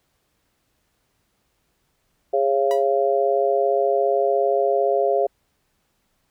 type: harmonic tone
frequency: 137.4 Hz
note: C#3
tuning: 15 cents flat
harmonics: 3 / 4 / 5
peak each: -21 / -21 / -21 dBFS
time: 2.33-5.27 s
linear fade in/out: 10 ms
type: tone with exponential decay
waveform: sawtooth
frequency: 974 Hz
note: B5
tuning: 24 cents flat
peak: -24 dBFS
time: 2.71-2.86 s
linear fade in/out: 0 ms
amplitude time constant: 32 ms
effects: pink hiss -69 dBFS RMS until 6.3 s